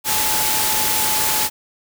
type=tone in noise; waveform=sine; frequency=863 Hz; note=A5; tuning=34 cents flat; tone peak=-26 dBFS; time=0.04-1.5 s; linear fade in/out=50 ms; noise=white; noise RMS=-19 dBFS; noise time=0.04-1.5 s; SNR=-10 dB; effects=none